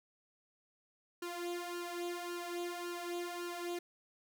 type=tone with flanger; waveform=sawtooth; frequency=349.2 Hz; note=F4; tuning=in tune; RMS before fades=-41 dBFS; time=1.22-3.79 s; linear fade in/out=5 ms; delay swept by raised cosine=0.69 to 2.59 ms; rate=1.8 Hz; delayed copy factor=+0.7; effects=none